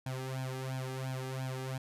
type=tone with flanger; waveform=sawtooth; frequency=130.81 Hz; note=C3; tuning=in tune; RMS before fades=-38 dBFS; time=0.06-1.78 s; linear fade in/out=5 ms; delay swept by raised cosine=1.2 to 2.5 ms; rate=2.9 Hz; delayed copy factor=+1; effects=resampled to 32000 Hz